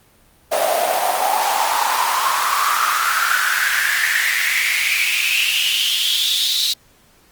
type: noise with high-pass filter sweep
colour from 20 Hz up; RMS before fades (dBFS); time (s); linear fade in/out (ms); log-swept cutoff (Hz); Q
pink; -18; 0.51-6.74; 20; 610 to 4000; 7
effects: pink hiss -53 dBFS RMS until 7.31 s + Opus 32 kbps